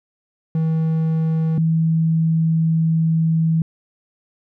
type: tone pair in turn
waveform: triangle / sine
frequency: 160.5 / 162.08 Hz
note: E3 / E3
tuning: -46 / -29 cents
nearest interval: unison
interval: 17 cents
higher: second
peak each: -14 dBFS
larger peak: neither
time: 0.55-1.58 / 1.58-3.62 s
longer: second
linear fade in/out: 2 ms
effects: none